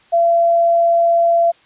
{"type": "tone", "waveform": "sine", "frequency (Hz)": 679, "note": "F5", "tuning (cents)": -49, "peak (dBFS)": -10, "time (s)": [0.12, 1.52], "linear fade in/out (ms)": 20, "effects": ["white hiss -51 dBFS RMS until 1.65 s", "resampled to 8000 Hz"]}